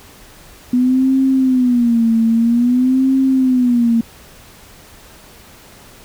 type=tone with vibrato; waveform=sine; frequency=245.5 Hz; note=B3; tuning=10 cents flat; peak=-10 dBFS; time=0.73-4.01 s; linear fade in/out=5 ms; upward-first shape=sine; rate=0.51 Hz; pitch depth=140 cents each way; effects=pink hiss -42 dBFS RMS until 6.04 s